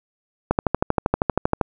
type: click train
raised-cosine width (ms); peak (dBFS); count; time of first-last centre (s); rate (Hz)
1; -3; 15; 0.51-1.612; 12.7
effects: none